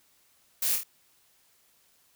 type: noise with echo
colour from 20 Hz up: blue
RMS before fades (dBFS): -28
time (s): 0.62-0.76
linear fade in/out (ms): 5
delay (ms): 25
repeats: 3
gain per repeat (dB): -4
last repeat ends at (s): 0.835
effects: white hiss -65 dBFS RMS until 2.15 s